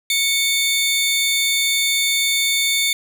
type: tone pair together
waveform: sawtooth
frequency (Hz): 2217 / 3576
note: C#7 / A7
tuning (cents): 0 / +27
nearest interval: minor sixth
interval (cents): 827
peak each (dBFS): -16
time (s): 0.1-2.93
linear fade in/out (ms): 2
effects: none